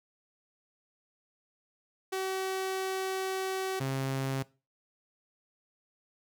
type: tone pair in turn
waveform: sawtooth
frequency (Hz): 380 / 134.35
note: F#4 / C3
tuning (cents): +46 / +46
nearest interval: octave + tritone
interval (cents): 1800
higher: first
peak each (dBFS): -27 / -26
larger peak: second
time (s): 2.12-3.8 / 3.8-4.43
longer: first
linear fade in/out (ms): 10
effects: noise-tail reverb RT60 0.3 s tail -20 dB re dry